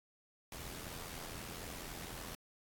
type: noise with amplitude modulation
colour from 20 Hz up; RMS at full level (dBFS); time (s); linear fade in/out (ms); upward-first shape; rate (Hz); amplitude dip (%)
pink; -44; 0.52-2.35; 2; sine; 84; 55
effects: AAC 64 kbps